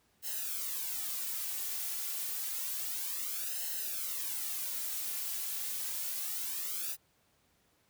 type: noise with flanger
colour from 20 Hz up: blue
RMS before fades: -37 dBFS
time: 0.22-6.97 s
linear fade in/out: 50 ms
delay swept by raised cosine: 0.85 to 3.25 ms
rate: 0.29 Hz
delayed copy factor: -0.8
effects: pink hiss -71 dBFS RMS until 7.89 s + high-pass 60 Hz 12 dB/octave